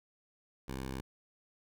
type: tone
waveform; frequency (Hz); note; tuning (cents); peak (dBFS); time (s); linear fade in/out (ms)
10% pulse; 65.8; C2; +10; -30; 0.68-1.01; 5
effects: none